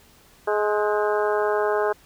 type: harmonic tone with a mistuned harmonic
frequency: 210 Hz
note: G#3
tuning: 19 cents sharp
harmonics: 2 / 3 / 4 / 5 / 6 / 7 / 8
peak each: -22 / -26 / -28 / -30 / -32 / -33 / -34 dBFS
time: 0.47-1.93 s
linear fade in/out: 10 ms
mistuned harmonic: 8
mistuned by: -77 cents
effects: pink hiss -54 dBFS RMS until 2.05 s